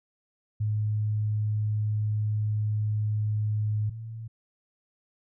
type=tone pair in turn; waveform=sine; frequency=106.4 / 112.46 Hz; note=G#2 / A2; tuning=+42 / +38 cents; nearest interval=minor second; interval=96 cents; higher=second; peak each=-24 / -35 dBFS; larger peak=first; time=0.6-3.9 / 3.9-4.28 s; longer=first; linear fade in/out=10 ms; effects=none

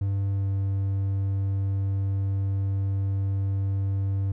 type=tone with pitch glide; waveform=triangle; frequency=98.6 to 97.75 Hz; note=G2 to G2; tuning=+11 to -4 cents; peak=-21 dBFS; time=0.01-4.32 s; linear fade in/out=5 ms; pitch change=-15 cents; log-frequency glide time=0.31-0.47 s; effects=none

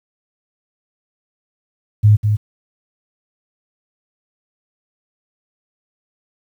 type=tone with echo; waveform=sine; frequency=105.5 Hz; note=G#2; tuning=28 cents sharp; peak=-6 dBFS; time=2.03-2.17 s; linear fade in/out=20 ms; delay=200 ms; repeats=1; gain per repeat=-6 dB; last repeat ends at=2.37 s; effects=8-bit

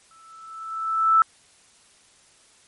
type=tone with exponential growth; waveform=sine; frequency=1318.5 Hz; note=E6; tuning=in tune; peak=-11 dBFS; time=0.11-1.22 s; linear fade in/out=1 ms; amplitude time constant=240 ms; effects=white hiss -56 dBFS RMS until 2.67 s + MP3 48 kbps

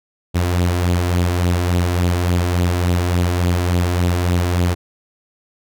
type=tone with flanger; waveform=sawtooth; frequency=88.3 Hz; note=F2; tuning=20 cents sharp; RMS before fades=-17 dBFS; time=0.34-4.75 s; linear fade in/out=20 ms; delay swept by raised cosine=0.26 to 3.06 ms; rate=3.5 Hz; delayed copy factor=+0.5; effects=none

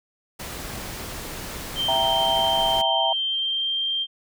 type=noise; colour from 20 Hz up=pink; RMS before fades=-34 dBFS; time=0.39-2.82 s; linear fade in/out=10 ms
type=tone with pitch glide; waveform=sine; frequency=3136 to 3172 Hz; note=G7 to G7; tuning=0 to +20 cents; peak=-22 dBFS; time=1.75-4.07 s; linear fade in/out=50 ms; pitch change=+20 cents; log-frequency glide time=2.94-3.75 s
type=chord; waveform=sine; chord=E diminished; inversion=none; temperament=equal; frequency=659.3 / 784 / 932.3 Hz; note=E5 / G5 / Bb5; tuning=0 / 0 / 0 cents; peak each=-25 dBFS; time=1.88-3.13 s; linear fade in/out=5 ms
effects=none

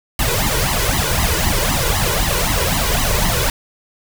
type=noise with flanger; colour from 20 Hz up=pink; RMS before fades=-17 dBFS; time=0.19-3.5 s; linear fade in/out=2 ms; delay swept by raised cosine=0.98 to 2.08 ms; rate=3.9 Hz; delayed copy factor=+0.9; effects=none

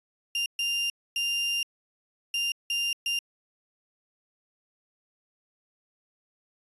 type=tone bursts at uneven times; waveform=35% pulse; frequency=2794 Hz; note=F7; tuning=in tune; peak=-24 dBFS; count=6; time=0.35-0.46 / 0.59-0.9 / 1.16-1.63 / 2.34-2.52 / 2.7-2.93 / 3.06-3.19 s; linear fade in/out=2 ms; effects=resampled to 24000 Hz

